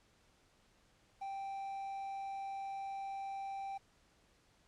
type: tone with quantisation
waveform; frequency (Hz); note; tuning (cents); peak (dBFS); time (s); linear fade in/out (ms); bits
triangle; 784; G5; 0; -38; 1.21-3.78; 10; 11
effects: pink hiss -70 dBFS RMS until 4.67 s + low-pass 8000 Hz 12 dB/octave